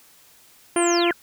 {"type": "harmonic tone", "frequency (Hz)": 345.1, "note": "F4", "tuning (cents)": -21, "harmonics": [1, 2, 3, 4, 5, 6, 7, 8, 9], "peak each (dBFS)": [-19, -25, -29, -31, -33, -35, -36, -37, -38], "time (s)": [0.76, 1.11], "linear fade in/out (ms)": 2}
{"type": "linear sweep", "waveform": "sine", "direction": "down", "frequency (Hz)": [9660, 1328], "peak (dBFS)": -24, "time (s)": [0.76, 1.13], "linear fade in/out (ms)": 10}
{"effects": ["white hiss -53 dBFS RMS until 1.22 s"]}